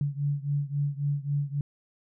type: beating tone pair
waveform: sine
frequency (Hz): 142 / 145.7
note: C#3 / D3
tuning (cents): +42 / -13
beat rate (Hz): 3.7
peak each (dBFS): -28 / -30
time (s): 0.01-1.61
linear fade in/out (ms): 2
effects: none